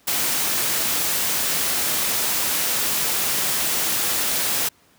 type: noise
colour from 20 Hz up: white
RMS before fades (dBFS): -22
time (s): 0.07-4.69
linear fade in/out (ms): 10
effects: pink hiss -57 dBFS RMS until 4.98 s + high-pass 100 Hz 12 dB/octave